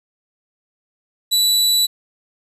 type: tone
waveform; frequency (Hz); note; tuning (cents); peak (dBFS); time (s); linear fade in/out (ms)
sawtooth; 3951; B7; 0; -10; 1.31-1.87; 20
effects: resampled to 32000 Hz + 8-bit